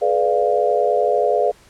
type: chord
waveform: sine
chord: G# diminished seventh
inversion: none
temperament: equal with one note detuned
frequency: 424.5 / 493.9 / 587.3 / 698.5 Hz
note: G#4 / B4 / D5 / F5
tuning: +38 / 0 / 0 / 0 cents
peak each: -20 dBFS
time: 0.01-1.52 s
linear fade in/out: 20 ms
effects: pink hiss -50 dBFS RMS until 1.69 s + low-pass 10000 Hz 12 dB/octave